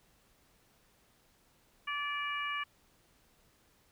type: harmonic tone with a mistuned harmonic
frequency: 579 Hz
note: D5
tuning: 25 cents flat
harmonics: 2 / 3 / 4 / 5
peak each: -37 / -40 / -39 / -42 dBFS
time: 1.87-2.64 s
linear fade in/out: 10 ms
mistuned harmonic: 4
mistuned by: +17 cents
effects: pink hiss -68 dBFS RMS until 3.91 s